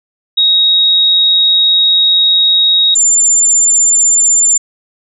sine tone pair in turn, 3779 / 7192 Hz, A#7 / A8, +23 / +37 cents, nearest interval major seventh, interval 1114 cents, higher second, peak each -6 dBFS, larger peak neither, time 0.37-2.95 / 2.95-4.58 s, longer first, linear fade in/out 10 ms, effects none

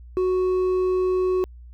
sine tone with hard clipping, 369.5 Hz, F#4, 2 cents flat, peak -20 dBFS, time 0.17-1.44 s, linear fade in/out 0 ms, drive 4 dB, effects added 60 Hz sine -40 dBFS peak until 1.73 s

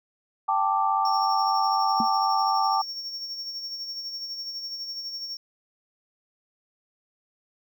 sine chord, G suspended second, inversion none, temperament equal, 784 / 880 / 1174.7 Hz, G5 / A5 / D6, 0 / 0 / 0 cents, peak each -25 dBFS, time 0.48-2.82 s, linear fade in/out 10 ms
triangle tone with tremolo, 5500 Hz, F8, 27 cents flat, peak -29 dBFS, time 1.05-5.37 s, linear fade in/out 2 ms, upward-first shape sine, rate 12 Hz, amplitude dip 45%
sine tone with exponential decay, 226.3 Hz, A3, 49 cents sharp, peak -21 dBFS, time 2-2.09 s, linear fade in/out 2 ms, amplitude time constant 18 ms
effects none

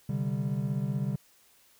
triangle chord, C suspended second, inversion none, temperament equal, 130.81 / 146.83 / 196 Hz, C3 / D3 / G3, 0 / 0 / 0 cents, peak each -30 / -30 / -31 dBFS, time 0.09-1.16 s, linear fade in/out 5 ms, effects white hiss -62 dBFS RMS until 1.79 s

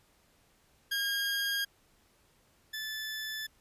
20% pulse tone pair in turn, 1623 / 1744.4 Hz, G#6 / A6, -40 / -15 cents, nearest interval minor second, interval 125 cents, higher second, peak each -25 / -31 dBFS, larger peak first, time 0.91-1.65 / 2.73-3.47 s, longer neither, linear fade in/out 10 ms, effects pink hiss -67 dBFS RMS until 3.6 s + resampled to 32000 Hz

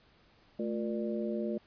harmonic tone with a mistuned harmonic, 118.3 Hz, A#2, 26 cents sharp, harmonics 2 / 3 / 4 / 5, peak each -34 / -37 / -40 / -39 dBFS, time 0.59-1.58 s, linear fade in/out 5 ms, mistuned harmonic 2, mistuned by -140 cents, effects pink hiss -64 dBFS RMS until 1.66 s + resampled to 11025 Hz

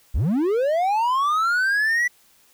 triangle linear sweep, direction up, 40.07 to 1975.5 Hz, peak -16 dBFS, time 0.14-2.08 s, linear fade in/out 10 ms, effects white hiss -57 dBFS RMS until 2.53 s

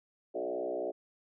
sine tone with frequency modulation, 503 Hz, B4, 32 cents sharp, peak -32 dBFS, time 0.34-0.92 s, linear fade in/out 20 ms, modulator 62.1 Hz, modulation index 2.8, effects none

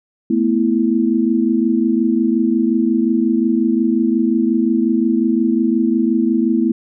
sine chord, A suspended second, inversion none, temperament equal with one note detuned, 221.3 / 246.9 / 329.6 Hz, A3 / B3 / E4, +10 / 0 / 0 cents, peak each -17 dBFS, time 0.3-6.72 s, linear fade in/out 5 ms, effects none

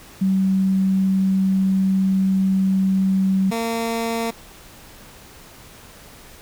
sine / 15% pulse tone pair in turn, 191.1 / 229 Hz, G3 / A#3, -44 / -31 cents, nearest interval minor third, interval 313 cents, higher second, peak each -15 / -15 dBFS, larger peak neither, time 0.21-3.51 / 3.51-4.31 s, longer first, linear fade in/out 10 ms, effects pink hiss -44 dBFS RMS until 6.41 s

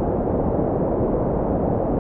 white low-pass noise, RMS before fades -21 dBFS, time 0-1.99 s, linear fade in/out 0 ms, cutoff 640 Hz, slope 24 dB/octave, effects none

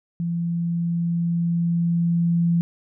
sine tone with level ramp, 170 Hz, F3, 46 cents flat, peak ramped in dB -22 to -16 dBFS, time 0.2-2.61 s, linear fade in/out 0 ms, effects none

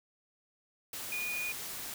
sine tone in noise, 2452 Hz, D#7, 26 cents flat, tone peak -34 dBFS, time 1.12-1.52 s, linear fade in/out 2 ms, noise white, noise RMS -41 dBFS, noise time 0.93-1.94 s, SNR +4 dB, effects none

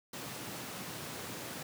pink high-pass noise, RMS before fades -43 dBFS, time 0.13-1.63 s, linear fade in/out 5 ms, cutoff 110 Hz, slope 24 dB/octave, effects none

